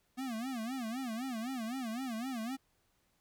square tone with vibrato, 242.3 Hz, B3, 33 cents flat, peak -37 dBFS, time 0.17-2.57 s, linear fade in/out 20 ms, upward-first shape sine, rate 3.9 Hz, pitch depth 180 cents each way, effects pink hiss -75 dBFS RMS until 3.2 s

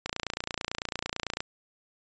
click train, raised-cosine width 0.2 ms, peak -13 dBFS, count 40, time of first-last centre 0.06-1.405 s, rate 29 Hz, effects resampled to 16000 Hz

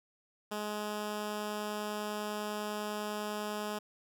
10% pulse tone, 210 Hz, G#3, 19 cents sharp, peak -27 dBFS, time 0.51-3.79 s, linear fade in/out 10 ms, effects none

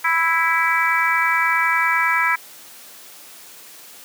harmonic tone, 329.6 Hz, E4, in tune, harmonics 3 / 4 / 5 / 6 / 7, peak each -22 / -22 / -22 / -22 / -22 dBFS, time 0.04-2.36 s, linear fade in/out 10 ms, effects white hiss -42 dBFS RMS until 4.04 s + high-pass 200 Hz 12 dB/octave

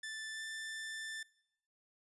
sawtooth tone with pitch glide, 1760 to 1772.2 Hz, A6 to A6, 0 to +12 cents, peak -38 dBFS, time 0.03-1.23 s, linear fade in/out 5 ms, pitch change +12 cents, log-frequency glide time 0.32-0.42 s, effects noise-tail reverb RT60 0.7 s tail -21 dB re dry + resampled to 24000 Hz

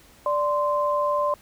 sine tone pair together, 587.3 / 1039.9 Hz, D5 / C6, 0 / -11 cents, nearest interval minor seventh, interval 989 cents, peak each -23 dBFS, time 0.26-1.34 s, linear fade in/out 2 ms, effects pink hiss -53 dBFS RMS until 1.41 s

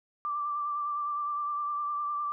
sine tone with vibrato, 1174.7 Hz, D6, in tune, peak -29 dBFS, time 0.25-2.32 s, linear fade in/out 0 ms, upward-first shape sine, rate 9.8 Hz, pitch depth 25 cents each way, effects none

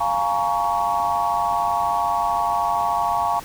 sine chord, Bb minor seventh, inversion second, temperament just, 699.2 / 839.1 / 932.3 / 1118.8 Hz, F5 / Ab5 / Bb5 / Db6, +2 / +18 / 0 / +16 cents, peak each -24 dBFS, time 0-3.4 s, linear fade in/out 10 ms, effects pink hiss -39 dBFS RMS until 3.44 s

